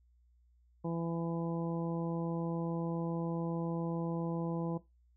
harmonic tone, 167.2 Hz, E3, 25 cents sharp, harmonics 1 / 2 / 3 / 4 / 5 / 6, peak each -35 / -39 / -41 / -49 / -47 / -49 dBFS, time 0.84-4.78 s, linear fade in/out 10 ms, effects noise-tail reverb RT60 0.2 s tail -17 dB re dry + added 60 Hz sine -64 dBFS peak until 5.16 s

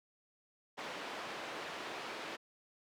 pink band-pass noise, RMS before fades -44 dBFS, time 0.77-2.37 s, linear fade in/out 20 ms, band 400 to 3400 Hz, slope 12 dB/octave, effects none

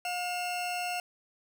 40% pulse tone pair together, 715.1 / 2700 Hz, F5 / E7, +41 / +41 cents, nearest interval octave + major seventh, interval 2300 cents, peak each -32 / -35 dBFS, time 0.05-1 s, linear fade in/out 2 ms, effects none

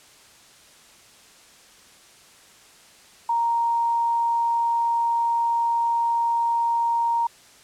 sine tone, 932.3 Hz, A#5, in tune, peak -19 dBFS, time 3.29-7.27 s, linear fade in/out 5 ms, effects white hiss -51 dBFS RMS until 7.63 s + low-pass 9000 Hz 12 dB/octave

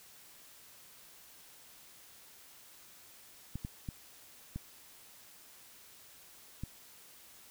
clicks, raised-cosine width 5 ms, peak -26 dBFS, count 5, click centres 3.556 / 3.649 / 3.888 / 4.56 / 6.636 s, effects white hiss -57 dBFS RMS until 7.5 s

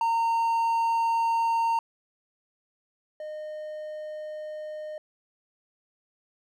triangle tone pair in turn, 918 / 612.7 Hz, A#5 / D#5, -27 / -27 cents, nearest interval perfect fifth, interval 700 cents, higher first, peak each -20 / -32 dBFS, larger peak first, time 0.01-1.79 / 3.2-4.98 s, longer neither, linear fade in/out 2 ms, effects none

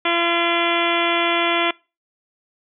harmonic tone with a mistuned harmonic, 340.8 Hz, F4, 42 cents flat, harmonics 1 / 2 / 3 / 4 / 5 / 6 / 7 / 8 / 9 / 10, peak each -24 / -24 / -25 / -25 / -30 / -25 / -25 / -29 / -29 / -28 dBFS, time 0.05-1.71 s, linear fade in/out 5 ms, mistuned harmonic 8, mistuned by +20 cents, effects noise-tail reverb RT60 0.3 s tail -25 dB re dry

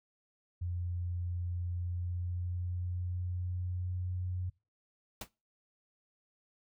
sine tone with pitch glide, 88 to 90.68 Hz, F2 to F#2, +14 to -34 cents, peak -33 dBFS, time 0.61-4.5 s, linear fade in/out 10 ms, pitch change +52 cents, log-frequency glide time 1.76-4.16 s
pink noise with exponential decay, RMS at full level -35 dBFS, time 5.21-5.29 s, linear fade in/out 5 ms, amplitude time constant 16 ms
effects noise-tail reverb RT60 0.3 s tail -24 dB re dry

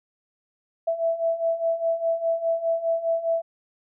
sine beating tone pair, 659.3 / 664.2 Hz, E5 / E5, 0 / +13 cents, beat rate 4.9 Hz, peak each -27 / -23 dBFS, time 0.87-3.42 s, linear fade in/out 10 ms, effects none

